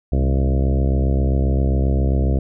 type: harmonic tone with a mistuned harmonic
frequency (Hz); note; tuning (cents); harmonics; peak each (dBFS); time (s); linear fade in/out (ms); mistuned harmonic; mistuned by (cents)
67.5; C#2; -45; 1 / 2 / 3 / 4 / 5 / 6 / 7 / 8 / 9 / 10; -16 / -22 / -26 / -28 / -30 / -32 / -33 / -34 / -35 / -36; 0.12-2.39; 5; 2; -52
effects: none